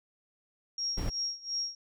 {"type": "tone with tremolo", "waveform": "sine", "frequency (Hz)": 5588, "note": "F8", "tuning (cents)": 0, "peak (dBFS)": -29, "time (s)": [0.78, 1.75], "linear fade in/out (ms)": 2, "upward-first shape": "sine", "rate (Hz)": 2.8, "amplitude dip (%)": 90}
{"type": "noise", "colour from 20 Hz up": "brown", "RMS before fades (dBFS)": -31, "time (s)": [0.97, 1.1], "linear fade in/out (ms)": 10}
{"effects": []}